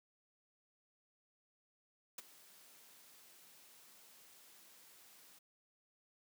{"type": "noise with ADSR envelope", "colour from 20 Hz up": "white", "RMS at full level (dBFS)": -44, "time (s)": [2.18, 5.39], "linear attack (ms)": 5, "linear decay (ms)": 20, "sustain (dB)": -18, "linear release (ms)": 8, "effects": ["high-pass 150 Hz 12 dB/octave"]}